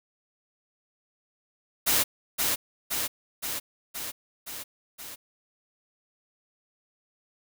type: noise with echo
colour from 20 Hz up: white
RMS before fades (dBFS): -23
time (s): 1.86-2.04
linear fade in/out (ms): 20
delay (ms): 520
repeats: 6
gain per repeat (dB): -3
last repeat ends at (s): 5.16
effects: none